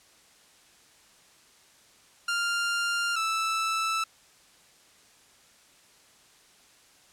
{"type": "tone pair in turn", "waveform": "sawtooth", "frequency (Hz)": [1396.9, 1318.5], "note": ["F6", "E6"], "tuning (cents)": [0, 0], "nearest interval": "minor second", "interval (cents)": 100, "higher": "first", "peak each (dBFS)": -22, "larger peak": "neither", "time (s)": [[2.28, 3.16], [3.16, 4.04]], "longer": "neither", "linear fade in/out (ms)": 5, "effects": ["white hiss -58 dBFS RMS until 7.12 s", "low-pass 9000 Hz 12 dB/octave"]}